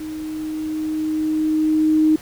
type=tone with level ramp; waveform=sine; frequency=311.1 Hz; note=D#4; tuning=in tune; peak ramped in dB=-27 to -11 dBFS; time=0-2.16 s; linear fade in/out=5 ms; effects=pink hiss -42 dBFS RMS until 2.21 s